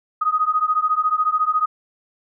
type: beating tone pair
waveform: sine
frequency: 1244.5 / 1258.5 Hz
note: D#6 / D#6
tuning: 0 / +19 cents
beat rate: 14 Hz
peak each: -19 / -20 dBFS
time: 0.21-1.66 s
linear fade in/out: 10 ms
effects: none